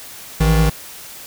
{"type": "tone pair together", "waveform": "square", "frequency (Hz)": [56.04, 158.5], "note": ["A1", "D#3"], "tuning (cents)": [32, 32], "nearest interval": "octave + tritone", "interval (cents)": 1800, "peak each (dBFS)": -15, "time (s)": [0.4, 0.7], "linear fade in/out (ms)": 10, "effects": ["white hiss -36 dBFS RMS until 1.26 s"]}